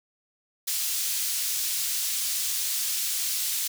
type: high-pass noise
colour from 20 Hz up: pink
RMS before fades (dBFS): -28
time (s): 0.67-3.68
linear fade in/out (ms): 10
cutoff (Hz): 4700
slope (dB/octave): 12
effects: none